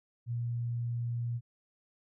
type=tone; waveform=sine; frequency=118.8 Hz; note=A#2; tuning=33 cents sharp; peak=-31 dBFS; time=0.26-1.41 s; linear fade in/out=50 ms; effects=none